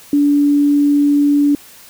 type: tone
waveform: sine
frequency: 288.5 Hz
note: D4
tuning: 31 cents flat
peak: -9 dBFS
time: 0.13-1.55 s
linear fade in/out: 2 ms
effects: white hiss -41 dBFS RMS until 1.89 s